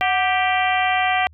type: harmonic tone with a mistuned harmonic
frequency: 392 Hz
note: G4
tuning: in tune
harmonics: 2 / 3 / 4 / 5 / 6 / 7 / 8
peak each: -19 / -27 / -28 / -24 / -25 / -29 / -30 dBFS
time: 0.01-1.27 s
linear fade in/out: 0 ms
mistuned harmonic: 2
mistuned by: -100 cents
effects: added 78 Hz sine -45 dBFS peak until 1.33 s